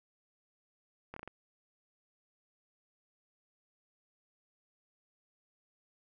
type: slowing click train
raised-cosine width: 0.5 ms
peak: -29 dBFS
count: 5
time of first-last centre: 1.14-1.276 s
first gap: 24 ms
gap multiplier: 1.24
effects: none